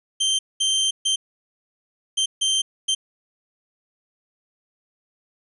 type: tone bursts at uneven times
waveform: sawtooth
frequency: 3136 Hz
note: G7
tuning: in tune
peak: -15 dBFS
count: 6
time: 0.2-0.39 / 0.6-0.91 / 1.05-1.16 / 2.17-2.26 / 2.41-2.62 / 2.88-2.95 s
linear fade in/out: 10 ms
effects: resampled to 24000 Hz